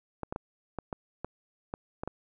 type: clicks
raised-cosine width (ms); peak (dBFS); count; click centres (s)
1; -20; 9; 0.233 / 0.325 / 0.361 / 0.787 / 0.928 / 1.246 / 1.739 / 2.035 / 2.076
effects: none